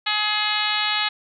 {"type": "harmonic tone", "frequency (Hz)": 421.9, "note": "G#4", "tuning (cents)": 27, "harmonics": [2, 3, 4, 5, 6, 7, 8, 9, 10], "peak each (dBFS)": [-29, -29, -29, -29, -29, -29, -29, -29, -29], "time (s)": [0.06, 1.09], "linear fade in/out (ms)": 10, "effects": []}